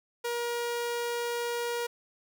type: tone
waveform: sawtooth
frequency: 475.4 Hz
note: A#4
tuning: 34 cents sharp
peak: -26 dBFS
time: 0.24-1.87 s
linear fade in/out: 10 ms
effects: none